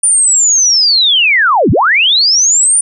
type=linear two-way sweep; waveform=sine; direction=down then up; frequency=9397 to 73.42 to 9397 Hz; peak=-6 dBFS; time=0.03-2.81 s; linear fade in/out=5 ms; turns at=1.71 s; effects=none